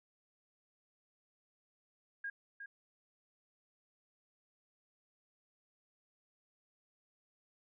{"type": "tone with echo", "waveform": "sine", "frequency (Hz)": 1626, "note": "G#6", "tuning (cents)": -37, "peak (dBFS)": -38, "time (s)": [2.24, 2.3], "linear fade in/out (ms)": 5, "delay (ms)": 360, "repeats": 1, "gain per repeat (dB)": -7, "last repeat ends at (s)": 2.66, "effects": []}